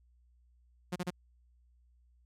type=tone bursts; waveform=sawtooth; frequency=179 Hz; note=F3; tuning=43 cents sharp; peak=-29 dBFS; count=3; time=0.92-1.106 s; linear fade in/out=10 ms; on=40 ms; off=33 ms; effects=added 60 Hz sine -63 dBFS peak until 2.25 s + low-pass 12000 Hz 12 dB/octave